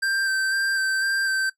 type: tone with vibrato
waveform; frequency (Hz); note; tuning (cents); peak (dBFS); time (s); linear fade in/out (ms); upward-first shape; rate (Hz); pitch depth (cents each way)
square; 1568; G6; 0; -22; 0.02-1.5; 10; square; 2; 15
effects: noise-tail reverb RT60 0.1 s tail -18 dB re dry + low-pass 11000 Hz 12 dB/octave